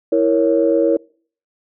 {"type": "chord", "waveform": "sine", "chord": "A# diminished", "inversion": "second", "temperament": "equal", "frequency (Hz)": [329.6, 466.2, 554.4], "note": ["E4", "A#4", "C#5"], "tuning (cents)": [0, 0, 0], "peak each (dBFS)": -16, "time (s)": [0.12, 0.97], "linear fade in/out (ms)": 5, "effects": ["noise-tail reverb RT60 0.5 s tail -26 dB re dry", "tanh soft clip ceiling -2 dBFS"]}